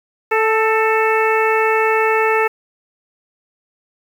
harmonic tone with a mistuned harmonic, 440 Hz, A4, in tune, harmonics 1 / 2 / 3 / 4 / 5 / 6, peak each -16 / -19 / -21 / -22 / -23 / -24 dBFS, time 0.31-2.48 s, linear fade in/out 10 ms, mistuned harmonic 4, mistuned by +25 cents, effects 7-bit

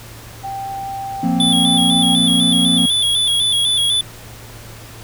sine tone with pitch glide, 784 to 791.3 Hz, G5 to G5, 0 to +16 cents, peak -23 dBFS, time 0.43-2.16 s, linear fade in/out 20 ms, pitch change +16 cents, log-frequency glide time 1.44-2 s
triangle chord, F suspended fourth, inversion none, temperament equal, 174.61 / 233.1 / 261.6 Hz, F3 / Bb3 / C4, 0 / 0 / 0 cents, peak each -17 dBFS, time 1.23-2.86 s, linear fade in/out 5 ms
square tone with vibrato, 3401 Hz, G#7, 40 cents sharp, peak -14 dBFS, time 1.4-4.01 s, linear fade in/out 2 ms, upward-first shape square, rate 4 Hz, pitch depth 43 cents each way
effects added 112 Hz sine -38 dBFS peak until 5.03 s + pink hiss -38 dBFS RMS until 5.03 s

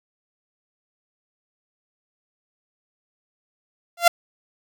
sawtooth tone with exponential growth, 689 Hz, F5, 24 cents flat, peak -4 dBFS, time 3.97-4.08 s, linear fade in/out 5 ms, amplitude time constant 22 ms, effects none

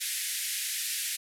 white band-pass noise, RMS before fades -33 dBFS, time 0-1.17 s, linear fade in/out 20 ms, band 1700 to 13000 Hz, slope 48 dB/octave, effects none

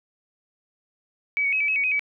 sine tone with pitch steps, 2282 / 2231 / 2553 / 2304 / 2566 / 2250 / 2518 / 2284 Hz, C#7 / C#7 / D#7 / D7 / E7 / C#7 / D#7 / D7, +50 / +11 / +44 / -34 / -47 / +25 / +20 / -49 cents, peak -20 dBFS, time 1.37-1.994 s, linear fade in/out 0 ms, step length 78 ms, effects none

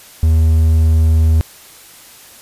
triangle tone, 79.8 Hz, D#2, 44 cents sharp, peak -6 dBFS, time 0.23-1.41 s, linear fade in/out 0 ms, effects white hiss -40 dBFS RMS until 2.41 s + resampled to 32000 Hz

